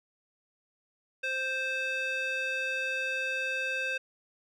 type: tone with band-pass filter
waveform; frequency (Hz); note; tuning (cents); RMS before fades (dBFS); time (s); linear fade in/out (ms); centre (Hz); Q
square; 523.3; C5; 0; -32; 1.23-3.98; 10; 2200; 5.1
effects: none